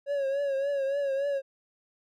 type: tone with vibrato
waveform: triangle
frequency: 554.4 Hz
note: C#5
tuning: in tune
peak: -24 dBFS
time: 0.06-1.42 s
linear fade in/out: 50 ms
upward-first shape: triangle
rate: 3.5 Hz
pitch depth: 67 cents each way
effects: none